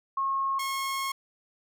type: tone pair in turn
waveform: sine / sawtooth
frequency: 1085 / 1085 Hz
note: C#6 / C#6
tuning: -37 / -37 cents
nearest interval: unison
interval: 0 cents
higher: neither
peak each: -25 dBFS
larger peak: neither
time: 0.17-0.59 / 0.59-1.12 s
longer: second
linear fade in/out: 5 ms
effects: none